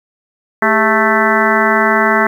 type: harmonic tone with a mistuned harmonic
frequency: 220 Hz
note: A3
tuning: in tune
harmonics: 1 / 2 / 3 / 4 / 5 / 6 / 7 / 8 / 9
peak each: -18 / -18 / -18 / -18 / -18 / -18 / -18 / -18 / -18 dBFS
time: 0.62-2.27 s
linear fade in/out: 2 ms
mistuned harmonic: 2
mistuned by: -140 cents
effects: 7-bit